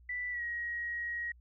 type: tone with pitch glide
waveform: sine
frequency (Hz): 1975.5 to 1893.9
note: B6 to A#6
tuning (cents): 0 to +27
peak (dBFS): -34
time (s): 0.09-1.32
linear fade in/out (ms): 5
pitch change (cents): -73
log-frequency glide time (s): 0.31-0.42
effects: added 60 Hz sine -56 dBFS peak until 1.4 s